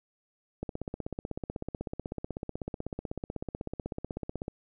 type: click train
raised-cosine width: 2 ms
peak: -21 dBFS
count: 63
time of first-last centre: 0.63-4.481 s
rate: 16.1 Hz
effects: none